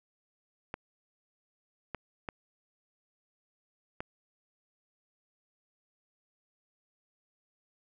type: clicks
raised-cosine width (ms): 0.5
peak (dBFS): -21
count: 4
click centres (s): 0.741 / 1.947 / 2.288 / 4.005
effects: none